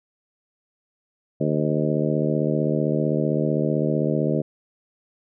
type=harmonic tone with a mistuned harmonic; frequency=75.6 Hz; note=D#2; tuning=49 cents flat; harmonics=2 / 3 / 4 / 5 / 6 / 7 / 8; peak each=-24 / -26 / -27 / -28 / -29 / -29 / -30 dBFS; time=1.4-4.42 s; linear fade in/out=10 ms; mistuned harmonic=8; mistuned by=+48 cents; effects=none